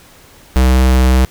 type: tone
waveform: square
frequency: 64.1 Hz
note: C2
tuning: 35 cents flat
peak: -8 dBFS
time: 0.56-1.25 s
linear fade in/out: 0 ms
effects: pink hiss -43 dBFS RMS until 1.3 s